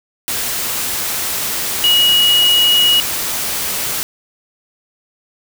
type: tone in noise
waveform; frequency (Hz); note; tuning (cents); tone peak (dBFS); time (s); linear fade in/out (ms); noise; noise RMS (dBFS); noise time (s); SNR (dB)
sine; 2900; F#7; -35; -9; 1.84-3; 0; white; -20; 0.28-4.03; +8
effects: none